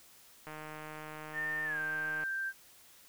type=click train; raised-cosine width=0.5 ms; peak=-30 dBFS; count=273; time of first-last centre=0.47-2.236 s; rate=154 Hz
type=tone with pitch glide; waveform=sine; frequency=1807 to 1573.1 Hz; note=A6 to G6; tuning=+46 to +6 cents; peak=-33 dBFS; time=1.33-2.53 s; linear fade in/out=50 ms; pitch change=-240 cents; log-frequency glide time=1.64-1.8 s
effects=white hiss -59 dBFS RMS until 3.08 s